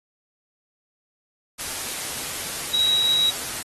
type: tone in noise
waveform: sine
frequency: 3851 Hz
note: B7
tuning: 44 cents flat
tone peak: -17 dBFS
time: 2.73-3.31 s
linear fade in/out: 20 ms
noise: white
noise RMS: -30 dBFS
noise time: 1.58-3.63 s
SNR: +10 dB
effects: AAC 32 kbps